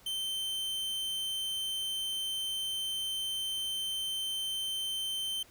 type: tone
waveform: 45% pulse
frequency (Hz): 3100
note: G7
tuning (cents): -20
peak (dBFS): -32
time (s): 0.06-5.43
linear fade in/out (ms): 5
effects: pink hiss -59 dBFS RMS until 5.5 s